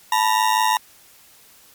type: ring-modulated tone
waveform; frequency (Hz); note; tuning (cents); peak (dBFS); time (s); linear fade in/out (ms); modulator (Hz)
40% pulse; 932.3; A#5; 0; -12; 0.12-0.77; 2; 52.8
effects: white hiss -50 dBFS RMS until 1.74 s + MP3 96 kbps